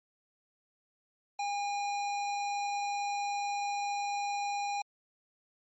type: tone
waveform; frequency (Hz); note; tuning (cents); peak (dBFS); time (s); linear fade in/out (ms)
square; 812; G#5; -39; -32; 1.39-4.82; 5
effects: low-pass 10000 Hz 12 dB/octave + MP3 32 kbps